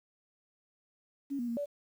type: tone with pitch steps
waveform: sine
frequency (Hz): 278.4 / 240.3 / 233.5 / 577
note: C#4 / B3 / A#3 / D5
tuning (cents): +8 / -47 / +3 / -31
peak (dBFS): -32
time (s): 1.3-1.66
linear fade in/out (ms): 20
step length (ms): 90
effects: 10-bit